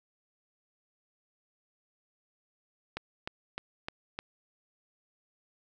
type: click train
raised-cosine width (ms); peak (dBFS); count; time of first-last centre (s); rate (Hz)
0.3; -19; 5; 2.97-4.19; 3.28
effects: none